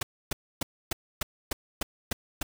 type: noise bursts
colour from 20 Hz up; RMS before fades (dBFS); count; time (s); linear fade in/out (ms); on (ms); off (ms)
pink; -29; 9; 0.01-2.43; 5; 20; 280
effects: none